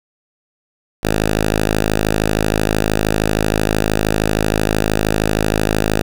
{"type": "tone", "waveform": "5% pulse", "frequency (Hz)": 53, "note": "G#1", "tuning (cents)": 36, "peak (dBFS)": -3, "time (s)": [1.03, 6.02], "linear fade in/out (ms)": 5, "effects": []}